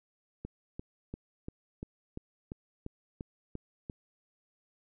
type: click train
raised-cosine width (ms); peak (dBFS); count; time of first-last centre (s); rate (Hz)
3; -26; 11; 0.45-3.898; 2.9
effects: none